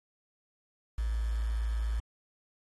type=tone with quantisation; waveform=sine; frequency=55.7 Hz; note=A1; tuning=22 cents sharp; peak=-28 dBFS; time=0.98-2 s; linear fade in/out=5 ms; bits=8; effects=AAC 32 kbps